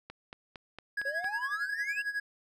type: click train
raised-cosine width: 0.3 ms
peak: -27 dBFS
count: 6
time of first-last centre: 0.1-1.244 s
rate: 4.37 Hz
type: tone with tremolo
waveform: triangle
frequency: 1661.2 Hz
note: G#6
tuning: in tune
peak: -27 dBFS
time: 0.97-2.2 s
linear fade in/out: 5 ms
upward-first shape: sine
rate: 11 Hz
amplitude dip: 80%
type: exponential sweep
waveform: triangle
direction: up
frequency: 535 to 2794 Hz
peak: -35 dBFS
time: 1.05-2.02 s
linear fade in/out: 5 ms
effects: none